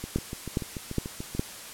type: two click trains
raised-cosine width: 3 ms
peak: -21 / -12 dBFS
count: 10 / 4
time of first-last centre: 0.04-1.35 / 0.16-1.395 s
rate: 6.87 / 2.43 Hz
effects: white hiss -42 dBFS RMS until 1.73 s + low-pass 12000 Hz 12 dB/octave